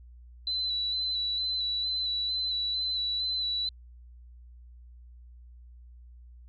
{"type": "tone with vibrato", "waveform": "sine", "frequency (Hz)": 3991, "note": "B7", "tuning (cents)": 17, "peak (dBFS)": -27, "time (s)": [0.47, 3.69], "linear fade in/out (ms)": 2, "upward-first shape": "square", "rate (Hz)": 2.2, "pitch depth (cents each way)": 23, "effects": ["added 60 Hz sine -47 dBFS peak until 6.48 s", "MP3 48 kbps"]}